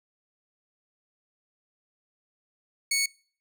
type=tone; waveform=15% pulse; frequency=2217 Hz; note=C#7; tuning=in tune; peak=-17 dBFS; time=2.91-3.06 s; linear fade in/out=5 ms; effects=noise-tail reverb RT60 0.5 s tail -26 dB re dry